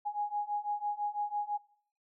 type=beating tone pair; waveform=sine; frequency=825 / 831 Hz; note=G#5 / G#5; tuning=-12 / +1 cents; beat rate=6 Hz; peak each=-36 / -34 dBFS; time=0.05-1.58 s; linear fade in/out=20 ms; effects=noise-tail reverb RT60 0.6 s tail -23 dB re dry